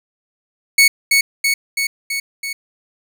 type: tone with echo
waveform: sawtooth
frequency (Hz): 2217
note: C#7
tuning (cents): 0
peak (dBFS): -4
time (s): 0.78-0.88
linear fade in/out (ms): 5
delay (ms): 330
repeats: 5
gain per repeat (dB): -3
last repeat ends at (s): 2.53
effects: none